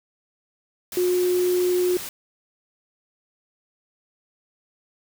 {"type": "tone in noise", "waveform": "sine", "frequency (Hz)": 360, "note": "F#4", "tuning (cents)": -47, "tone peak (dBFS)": -18, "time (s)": [0.97, 1.97], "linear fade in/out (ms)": 2, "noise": "white", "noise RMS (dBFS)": -34, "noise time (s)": [0.92, 2.09], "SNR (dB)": 13, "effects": []}